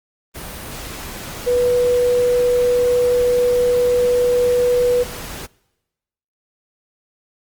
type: tone in noise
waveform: sine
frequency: 490.5 Hz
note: B4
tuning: 12 cents flat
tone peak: -13 dBFS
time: 1.46-5.04 s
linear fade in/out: 20 ms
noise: pink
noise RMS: -31 dBFS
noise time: 0.34-5.47 s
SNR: +15 dB
effects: noise-tail reverb RT60 1.0 s tail -24 dB re dry + Opus 32 kbps